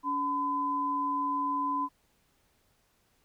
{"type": "tone pair together", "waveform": "sine", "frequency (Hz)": [283.9, 1011.7], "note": ["C#4", "B5"], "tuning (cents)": [41, 41], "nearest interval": "octave + minor seventh", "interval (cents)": 2200, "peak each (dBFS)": [-35, -28], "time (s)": [0.03, 1.89], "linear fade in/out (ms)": 50, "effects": ["pink hiss -70 dBFS RMS until 3.24 s"]}